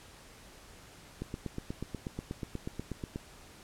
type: click train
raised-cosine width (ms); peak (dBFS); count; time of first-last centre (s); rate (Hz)
3; -23; 17; 1.22-3.159; 8.25
effects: pink hiss -54 dBFS RMS until 3.63 s + low-pass 11000 Hz 12 dB/octave